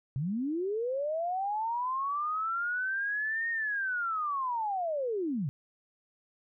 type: linear two-way sweep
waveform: sine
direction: up then down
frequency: 123.47 to 1860 to 123.47 Hz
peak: -29 dBFS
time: 0.16-5.49 s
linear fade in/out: 0 ms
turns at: 3.5 s
effects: none